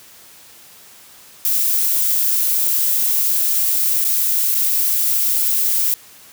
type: noise with dropouts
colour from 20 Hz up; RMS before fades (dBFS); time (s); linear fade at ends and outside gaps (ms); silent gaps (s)
violet; -17; 1.45-5.94; 0; 4.043-4.05 / 4.544-4.549
effects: white hiss -44 dBFS RMS until 6.32 s + high-pass 60 Hz 12 dB/octave